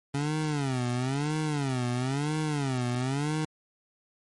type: tone with vibrato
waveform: 25% pulse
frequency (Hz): 137.9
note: C#3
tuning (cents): -9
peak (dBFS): -23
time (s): 0.14-3.45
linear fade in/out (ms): 5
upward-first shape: sine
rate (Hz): 1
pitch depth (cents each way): 210
effects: MP3 48 kbps